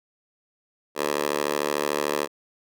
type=tone with high-pass filter; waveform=10% pulse; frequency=73.4 Hz; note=D2; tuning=in tune; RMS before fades=-26 dBFS; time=0.95-2.28 s; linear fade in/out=50 ms; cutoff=510 Hz; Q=1.4; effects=none